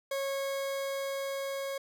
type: tone with level ramp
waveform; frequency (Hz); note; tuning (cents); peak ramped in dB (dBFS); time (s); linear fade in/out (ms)
40% pulse; 548; C#5; -20; -30 to -33; 0.11-1.78; 5
effects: none